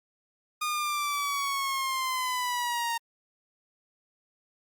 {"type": "linear sweep", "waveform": "sawtooth", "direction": "down", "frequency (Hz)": [1226, 923], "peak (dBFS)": -24, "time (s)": [0.61, 2.98], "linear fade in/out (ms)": 10, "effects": ["Opus 48 kbps"]}